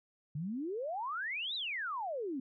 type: exponential two-way sweep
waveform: sine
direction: up then down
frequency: 139.3 to 4031 to 248.7 Hz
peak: -35 dBFS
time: 0.35-2.4 s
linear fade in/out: 5 ms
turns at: 1.55 s
effects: none